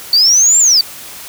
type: linear two-way sweep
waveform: sine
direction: up then down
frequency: 4479 to 7459 to 4479 Hz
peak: -4 dBFS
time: 0.13-0.81 s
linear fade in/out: 2 ms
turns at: 0.59 s
effects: tanh soft clip ceiling -4 dBFS + white hiss -31 dBFS RMS until 1.28 s